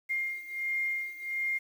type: beating tone pair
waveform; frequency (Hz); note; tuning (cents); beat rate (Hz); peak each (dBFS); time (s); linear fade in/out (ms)
sine; 2118 / 2119.4; C7 / C7; +21 / +22; 1.4; -32 / -35; 0.09-1.59; 20
effects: 9-bit